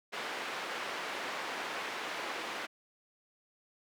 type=band-pass noise; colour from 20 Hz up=white; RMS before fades=-39 dBFS; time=0.12-2.67 s; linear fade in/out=20 ms; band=340 to 2200 Hz; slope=12 dB/octave; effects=none